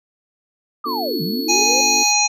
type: linear two-way sweep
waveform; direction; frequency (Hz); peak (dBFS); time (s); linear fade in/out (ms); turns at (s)
sine; down then up; 1235 to 150 to 542; -22; 0.84-1.81; 5; 1.22
type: tone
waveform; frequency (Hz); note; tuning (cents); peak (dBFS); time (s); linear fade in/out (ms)
square; 4400; C#8; -14; -27; 0.85-2.14; 50
type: chord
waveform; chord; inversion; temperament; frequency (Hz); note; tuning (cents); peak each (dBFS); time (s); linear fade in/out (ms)
sine; B half-diminished seventh; none; just; 246.9 / 296.3 / 355.6 / 444.5; B3 / D4 / F4 / A4; 0 / +15 / +31 / +18; -30; 0.85-2.04; 20
type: harmonic tone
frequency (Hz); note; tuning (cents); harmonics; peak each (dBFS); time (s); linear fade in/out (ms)
830.6; G#5; 0; 1 / 3 / 5 / 7 / 8; -20 / -20 / -20 / -20 / -20; 1.48-2.28; 20
effects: none